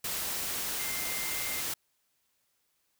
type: tone in noise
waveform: sine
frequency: 2093 Hz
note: C7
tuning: in tune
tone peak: -40 dBFS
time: 0.79-1.61 s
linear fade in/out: 5 ms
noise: white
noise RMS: -34 dBFS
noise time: 0.04-1.74 s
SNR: -9 dB
effects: white hiss -75 dBFS RMS until 2.99 s